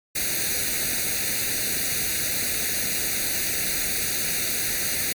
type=noise with comb filter; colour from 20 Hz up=white; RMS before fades=-25 dBFS; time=0.15-5.13 s; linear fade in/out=10 ms; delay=0.47 ms; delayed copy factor=+0.9; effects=MP3 96 kbps